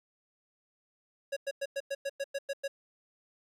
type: tone bursts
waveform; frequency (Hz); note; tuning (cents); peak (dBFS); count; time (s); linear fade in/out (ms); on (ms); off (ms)
square; 554.4; C#5; 0; -32; 10; 1.32-2.68; 10; 46; 100
effects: low-pass 10000 Hz 12 dB/octave + 10-bit